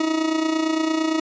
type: tone with amplitude modulation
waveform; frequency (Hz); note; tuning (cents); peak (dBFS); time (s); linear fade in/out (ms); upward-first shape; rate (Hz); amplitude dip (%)
40% pulse; 318.1; D#4; +38; -16; 0-1.2; 5; sine; 28.8; 60
effects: resampled to 16000 Hz